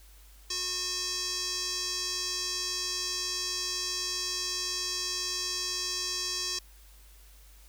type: tone with band-pass filter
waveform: square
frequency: 363.8 Hz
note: F#4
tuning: 29 cents flat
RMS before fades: -33 dBFS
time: 0.5-6.59 s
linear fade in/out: 5 ms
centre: 5600 Hz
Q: 3.5
effects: added 50 Hz sine -52 dBFS peak until 7.68 s + white hiss -59 dBFS RMS until 7.68 s